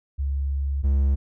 sine / triangle tone pair in turn, 69.3 / 68.78 Hz, C#2 / C#2, 0 / -13 cents, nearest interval unison, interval 13 cents, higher first, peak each -22 / -15 dBFS, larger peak second, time 0.18-0.83 / 0.83-1.16 s, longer first, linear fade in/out 20 ms, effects none

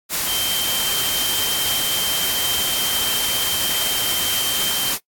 sine tone in noise, 3136 Hz, G7, in tune, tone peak -22 dBFS, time 0.25-4.94 s, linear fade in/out 50 ms, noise white, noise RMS -22 dBFS, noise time 0.09-4.99 s, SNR -3 dB, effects noise-tail reverb RT60 0.1 s tail -21 dB re dry + AAC 64 kbps

